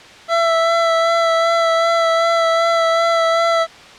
25% pulse tone with vibrato, 665 Hz, E5, 15 cents sharp, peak -9 dBFS, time 0.28-3.67 s, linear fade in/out 50 ms, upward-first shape sine, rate 2.6 Hz, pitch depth 19 cents each way, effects white hiss -39 dBFS RMS until 3.98 s + low-pass 4000 Hz 12 dB/octave

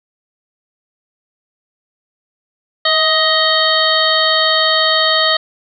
harmonic tone with a mistuned harmonic, 626 Hz, D#5, 10 cents sharp, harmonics 1 / 2 / 3 / 5 / 6 / 7, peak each -18 / -18 / -18 / -18 / -18 / -18 dBFS, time 2.85-5.37 s, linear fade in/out 5 ms, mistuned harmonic 1, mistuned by +32 cents, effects none

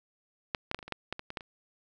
clicks, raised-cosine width 0.3 ms, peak -13 / -16 / -14 / -28 / -28 / -28 / -16 / -17 / -22 / -23 / -18 / -29 dBFS, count 12, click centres 0.548 / 0.714 / 0.746 / 0.79 / 0.828 / 0.88 / 0.923 / 1.126 / 1.194 / 1.304 / 1.372 / 1.408 s, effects none

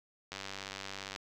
click train, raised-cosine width 0.2 ms, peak -23 dBFS, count 83, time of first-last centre 0.32-1.161 s, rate 97.5 Hz, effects none

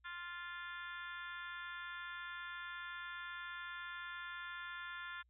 harmonic tone, 349.2 Hz, F4, in tune, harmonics 3 / 4 / 5 / 6 / 7 / 8 / 9 / 10, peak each -52 / -48 / -49 / -58 / -59 / -63 / -63 / -56 dBFS, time 0.04-5.23 s, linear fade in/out 20 ms, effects added 60 Hz sine -70 dBFS peak until 5.29 s

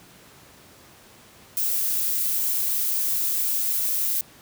violet noise, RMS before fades -24 dBFS, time 1.57-4.21 s, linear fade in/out 0 ms, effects pink hiss -50 dBFS RMS until 4.41 s + high-pass 80 Hz 12 dB/octave

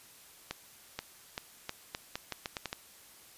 accelerating click train, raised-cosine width 0.2 ms, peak -18 dBFS, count 11, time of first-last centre 0.51-2.729 s, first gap 480 ms, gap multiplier 0.81, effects white hiss -56 dBFS RMS until 3.37 s + resampled to 32000 Hz

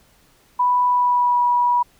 sine tone with pitch glide, 987.8 to 972 Hz, B5 to B5, 0 to -28 cents, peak -14 dBFS, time 0.59-1.83 s, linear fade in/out 10 ms, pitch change -28 cents, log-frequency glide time 0.87-1.41 s, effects pink hiss -56 dBFS RMS until 1.99 s

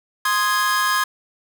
45% pulse chord, Ab major, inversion first, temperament equal, 1046.5 / 1244.5 / 1661.2 Hz, C6 / Eb6 / Ab6, 0 / 0 / 0 cents, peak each -21 / -24 / -21 dBFS, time 0.25-1.04 s, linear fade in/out 5 ms, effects none

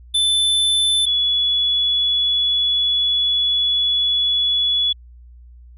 square / sine tone pair in turn, 3520 / 3404 Hz, A7 / G#7, 0 / +42 cents, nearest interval minor second, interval 58 cents, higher first, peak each -15 / -15 dBFS, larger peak neither, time 0.14-1.06 / 1.06-4.93 s, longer second, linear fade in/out 10 ms, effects added 60 Hz sine -40 dBFS peak until 5.77 s + resampled to 32000 Hz

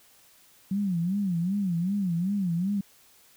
sine tone with vibrato, 185 Hz, F#3, in tune, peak -24 dBFS, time 0.71-2.81 s, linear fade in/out 5 ms, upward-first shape sine, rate 2.6 Hz, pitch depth 180 cents each way, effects white hiss -58 dBFS RMS until 3.36 s

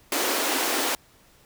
pink high-pass noise, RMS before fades -25 dBFS, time 0.12-0.95 s, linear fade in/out 2 ms, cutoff 260 Hz, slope 48 dB/octave, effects pink hiss -57 dBFS RMS until 1.45 s

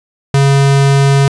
square tone, 138.59 Hz, C#3, in tune, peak -7 dBFS, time 0.34-1.28 s, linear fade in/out 2 ms, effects resampled to 22050 Hz

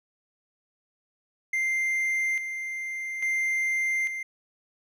triangle tone with tremolo, 2093 Hz, C7, in tune, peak -22 dBFS, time 1.53-4.23 s, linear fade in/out 5 ms, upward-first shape square, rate 0.59 Hz, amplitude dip 55%, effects none

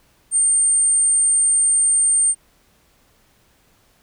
sine tone, 8750 Hz, C#9, 24 cents flat, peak -13 dBFS, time 0.31-2.35 s, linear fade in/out 50 ms, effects pink hiss -58 dBFS RMS until 4.02 s

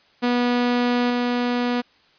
sawtooth tone with level steps, 243.8 Hz, B3, 22 cents flat, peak -14 / -16 dBFS, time 0.22-1.82 s, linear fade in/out 20 ms, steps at 1.1 s, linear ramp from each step 2 ms, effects white hiss -57 dBFS RMS until 2.18 s + resampled to 11025 Hz

